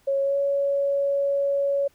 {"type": "tone with pitch glide", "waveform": "sine", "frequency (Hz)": [550, 559.9], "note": ["C#5", "C#5"], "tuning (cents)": [-14, 17], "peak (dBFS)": -20, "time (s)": [0.07, 1.88], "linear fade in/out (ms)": 10, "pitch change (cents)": 31, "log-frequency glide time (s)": [0.22, 0.37], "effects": ["pink hiss -62 dBFS RMS until 1.94 s"]}